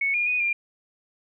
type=tone with pitch steps; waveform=sine; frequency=2212 / 2421 / 2481 / 2395 Hz; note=C#7 / D#7 / D#7 / D7; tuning=-4 / -48 / -6 / +33 cents; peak=-21 dBFS; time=0.01-0.53 s; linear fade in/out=5 ms; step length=130 ms; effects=none